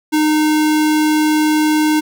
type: tone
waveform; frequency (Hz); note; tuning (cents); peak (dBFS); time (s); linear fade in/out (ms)
square; 306.7; D#4; -25; -12; 0.12-2.01; 20
effects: none